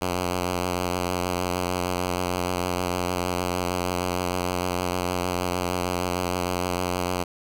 5% pulse tone with vibrato, 89.8 Hz, F2, 49 cents sharp, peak -13 dBFS, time 0.01-7.24 s, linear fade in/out 10 ms, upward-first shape triangle, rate 6.5 Hz, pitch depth 34 cents each way, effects none

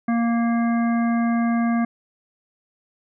harmonic tone, 233.1 Hz, A#3, in tune, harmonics 1 / 3 / 5 / 7 / 9, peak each -18 / -28 / -32 / -35 / -37 dBFS, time 0.08-1.85 s, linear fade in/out 5 ms, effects none

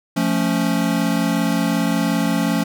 square chord, F augmented, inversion none, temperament equal, 174.61 / 220 / 277.2 Hz, F3 / A3 / C#4, 0 / 0 / 0 cents, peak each -22 dBFS, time 0.16-2.64 s, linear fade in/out 10 ms, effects none

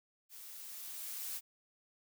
blue noise with level ramp, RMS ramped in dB -52 to -40 dBFS, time 0.29-1.41 s, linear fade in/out 50 ms, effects none

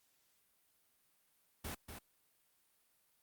pink noise with echo, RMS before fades -43 dBFS, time 1.64-1.75 s, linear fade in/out 10 ms, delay 240 ms, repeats 1, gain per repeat -6 dB, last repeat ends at 1.99 s, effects white hiss -75 dBFS RMS until 3.22 s + Opus 48 kbps

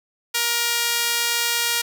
sawtooth tone with high-pass filter, 471.4 Hz, A#4, 19 cents sharp, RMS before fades -22 dBFS, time 0.34-1.82 s, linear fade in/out 10 ms, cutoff 2100 Hz, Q 0.57, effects none

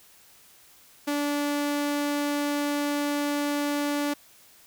sawtooth tone, 290 Hz, D4, 22 cents flat, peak -21 dBFS, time 1.07-4.14 s, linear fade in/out 10 ms, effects white hiss -55 dBFS RMS until 4.66 s

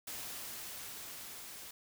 white noise with level ramp, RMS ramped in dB -43 to -49 dBFS, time 0.07-1.71 s, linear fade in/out 5 ms, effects none

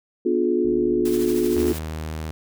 sine chord, B diminished seventh, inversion none, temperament just, 246.9 / 296.3 / 355.6 / 426.7 Hz, B3 / D4 / F4 / Ab4, 0 / +15 / +31 / +47 cents, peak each -25 / -26 / -20 / -25 dBFS, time 0.25-1.73 s, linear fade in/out 10 ms
click train, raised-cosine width 3 ms, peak -27 dBFS, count 83, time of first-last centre 0.65-1.703 s, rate 77.9 Hz
white noise with tremolo, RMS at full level -34 dBFS, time 1.05-1.79 s, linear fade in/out 5 ms, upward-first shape triangle, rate 13 Hz, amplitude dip 50%
sawtooth tone, 78.6 Hz, D#2, 18 cents sharp, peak -24 dBFS, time 1.56-2.31 s, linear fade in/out 0 ms
effects none

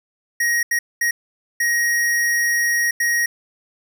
square tone bursts at uneven times, 1885 Hz, A#6, 19 cents sharp, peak -17 dBFS, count 5, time 0.4-0.63 / 0.71-0.79 / 1.01-1.11 / 1.6-2.91 / 3-3.26 s, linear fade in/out 5 ms, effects none

